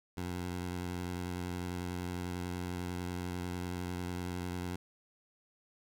15% pulse tone with vibrato, 89.2 Hz, F2, 37 cents sharp, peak -30 dBFS, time 0.17-4.76 s, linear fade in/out 5 ms, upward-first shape sine, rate 11 Hz, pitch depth 23 cents each way, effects none

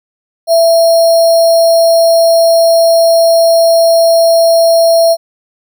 sine tone with sample-and-hold, 665 Hz, E5, 15 cents sharp, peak -4 dBFS, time 0.47-5.17 s, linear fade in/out 50 ms, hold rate 4900 Hz, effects none

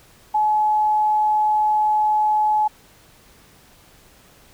sine tone, 852 Hz, G#5, 44 cents sharp, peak -15 dBFS, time 0.34-2.68 s, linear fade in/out 10 ms, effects pink hiss -51 dBFS RMS until 4.53 s

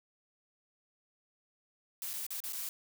blue noise with dropouts, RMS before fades -39 dBFS, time 2.02-2.69 s, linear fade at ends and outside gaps 1 ms, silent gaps 2.133-2.137 / 2.266-2.305 / 2.403-2.438 / 2.524-2.531 s, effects none

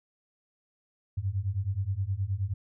sine beating tone pair, 92.5 / 102 Hz, F#2 / G#2, 0 / -31 cents, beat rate 9.5 Hz, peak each -31 / -30 dBFS, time 1.17-2.54 s, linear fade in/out 10 ms, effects none

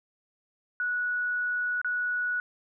sine tone with dropouts, 1468 Hz, F#6, 14 cents flat, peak -26 dBFS, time 0.8-2.4 s, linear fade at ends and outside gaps 1 ms, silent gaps 1.815-1.846 s, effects none

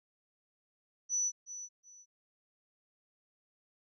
sine tone with echo, 5950 Hz, F#8, 9 cents sharp, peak -29 dBFS, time 1.09-1.32 s, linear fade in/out 50 ms, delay 370 ms, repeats 2, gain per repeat -12 dB, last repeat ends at 2.06 s, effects none

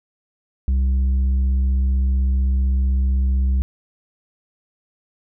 triangle tone with tanh clipping, 65.41 Hz, C2, in tune, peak -16 dBFS, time 0.68-3.62 s, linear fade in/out 0 ms, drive 9 dB, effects none

